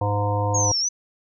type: harmonic tone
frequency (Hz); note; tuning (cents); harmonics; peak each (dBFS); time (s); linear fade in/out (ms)
102.7; G#2; -19; 1 / 3 / 5 / 7 / 9 / 10; -22 / -33 / -27 / -30 / -27 / -33; 0.01-0.72; 5
type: linear two-way sweep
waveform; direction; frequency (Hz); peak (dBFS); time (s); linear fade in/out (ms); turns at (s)
sine; down then up; 6670 to 5274 to 6140; -20; 0.54-0.89; 10; 0.79
effects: none